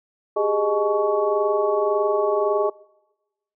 sine tone cluster, 391.2 / 413 / 620 / 854 / 1119 Hz, G4 / G#4 / D#5 / G#5 / C#6, -4 / -10 / -6 / +48 / +16 cents, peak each -28 / -21 / -23 / -29 / -27 dBFS, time 0.36-2.7 s, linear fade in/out 10 ms, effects noise-tail reverb RT60 1.0 s tail -23 dB re dry

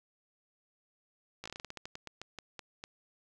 slowing click train, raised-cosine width 0.2 ms, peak -25 dBFS, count 17, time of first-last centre 1.44-2.839 s, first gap 16 ms, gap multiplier 1.2, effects none

